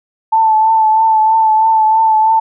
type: tone with vibrato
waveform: sine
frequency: 880 Hz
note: A5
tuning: in tune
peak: -7 dBFS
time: 0.32-2.4 s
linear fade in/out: 10 ms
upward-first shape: triangle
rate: 3.1 Hz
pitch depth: 32 cents each way
effects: none